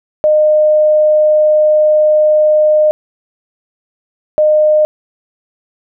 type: tone pair in turn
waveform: sine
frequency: 611 / 611 Hz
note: D#5 / D#5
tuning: -32 / -32 cents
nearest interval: unison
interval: 0 cents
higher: neither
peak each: -6 dBFS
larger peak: neither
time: 0.24-2.91 / 4.38-4.85 s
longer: first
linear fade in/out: 0 ms
effects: none